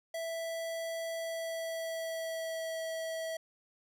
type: tone with pitch glide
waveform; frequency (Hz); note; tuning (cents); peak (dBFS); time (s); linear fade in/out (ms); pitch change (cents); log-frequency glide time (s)
square; 659.3 to 649.5; E5 to E5; 0 to -26; -36; 0.14-3.37; 5; -26; 1.15-2.79
effects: none